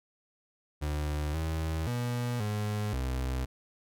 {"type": "tone with pitch steps", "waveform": "35% pulse", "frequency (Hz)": [75, 80.1, 121.3, 105.1, 64.1], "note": ["D2", "E2", "B2", "G#2", "C2"], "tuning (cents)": [37, -49, -31, 21, -35], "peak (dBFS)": -28, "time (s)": [0.81, 3.46], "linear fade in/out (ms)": 20, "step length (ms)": 530, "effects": []}